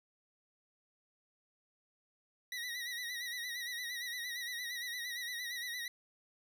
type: tone with vibrato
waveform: 25% pulse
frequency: 1930 Hz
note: B6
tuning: 40 cents flat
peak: -35 dBFS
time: 2.52-5.88 s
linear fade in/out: 2 ms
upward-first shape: sine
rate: 8.7 Hz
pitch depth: 66 cents each way
effects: none